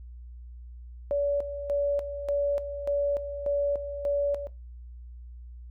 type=tone with tremolo; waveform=sine; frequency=571 Hz; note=D5; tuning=49 cents flat; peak=-23 dBFS; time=1.11-4.47 s; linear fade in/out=0 ms; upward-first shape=square; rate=1.7 Hz; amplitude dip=65%; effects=noise-tail reverb RT60 0.2 s tail -17 dB re dry + added 60 Hz sine -41 dBFS peak until 5.7 s